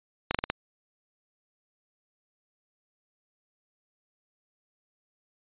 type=slowing click train; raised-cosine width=0.3 ms; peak=-9 dBFS; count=5; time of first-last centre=0.31-0.5 s; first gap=36 ms; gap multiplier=1.19; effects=resampled to 8000 Hz